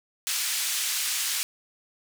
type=band-pass noise; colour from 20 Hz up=white; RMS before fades=-28 dBFS; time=0.27-1.43 s; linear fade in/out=0 ms; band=1900 to 10000 Hz; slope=12 dB/octave; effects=none